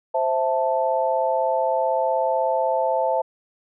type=chord; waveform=sine; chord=A minor; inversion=first; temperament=equal; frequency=523.3 / 659.3 / 880 Hz; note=C5 / E5 / A5; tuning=0 / 0 / 0 cents; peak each=-23 dBFS; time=0.14-3.22 s; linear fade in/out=10 ms; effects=none